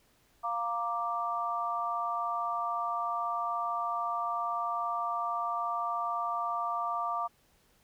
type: chord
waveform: sine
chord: Bb major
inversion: second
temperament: equal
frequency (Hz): 698.5 / 932.3 / 1174.7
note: F5 / Bb5 / D6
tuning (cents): 0 / 0 / 0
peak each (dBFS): -35 / -37 / -32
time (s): 0.43-7.28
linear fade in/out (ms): 20
effects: pink hiss -67 dBFS RMS until 7.83 s